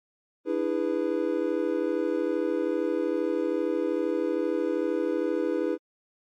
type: chord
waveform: triangle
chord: E dominant seventh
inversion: third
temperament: just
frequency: 296.7 / 329.6 / 412 / 494.4 Hz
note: D4 / E4 / G#4 / B4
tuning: +18 / 0 / -14 / +2 cents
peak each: -30 / -27 / -29 / -28 dBFS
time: 0.45-5.78 s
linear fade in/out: 50 ms
effects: AAC 64 kbps